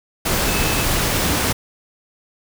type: tone in noise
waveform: sine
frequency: 2599 Hz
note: E7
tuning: 25 cents flat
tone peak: -28 dBFS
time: 0.48-0.85 s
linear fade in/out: 10 ms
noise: pink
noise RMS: -19 dBFS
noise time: 0.25-1.53 s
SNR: -12 dB
effects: none